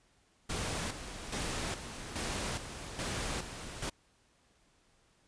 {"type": "noise with tremolo", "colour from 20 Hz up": "pink", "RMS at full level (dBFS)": -36, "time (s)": [0.49, 3.9], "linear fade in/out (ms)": 10, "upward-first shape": "square", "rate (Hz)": 1.2, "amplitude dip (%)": 60, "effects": ["pink hiss -69 dBFS RMS until 5.27 s", "resampled to 22050 Hz"]}